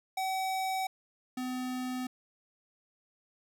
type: tone pair in turn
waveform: square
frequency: 760 / 253.6 Hz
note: F#5 / B3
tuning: +46 / +46 cents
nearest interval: octave + perfect fifth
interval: 1900 cents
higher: first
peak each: -31 / -34 dBFS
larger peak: first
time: 0.17-0.87 / 1.37-2.07 s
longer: neither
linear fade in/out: 5 ms
effects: none